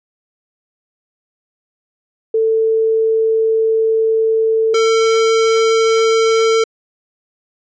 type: tone pair in turn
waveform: sine / square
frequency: 444.9 / 448.8 Hz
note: A4 / A4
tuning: +19 / +34 cents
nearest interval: unison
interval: 15 cents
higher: second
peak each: -11 dBFS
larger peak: neither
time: 2.34-4.74 / 4.74-6.64 s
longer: first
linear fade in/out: 5 ms
effects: resampled to 16000 Hz